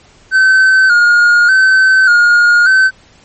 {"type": "tone with vibrato", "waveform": "triangle", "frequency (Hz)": 1480, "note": "F#6", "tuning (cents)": 0, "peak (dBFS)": -3, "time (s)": [0.31, 2.91], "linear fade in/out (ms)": 50, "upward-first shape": "square", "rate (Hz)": 0.85, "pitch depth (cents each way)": 62, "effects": ["pink hiss -45 dBFS RMS until 3.24 s", "MP3 32 kbps"]}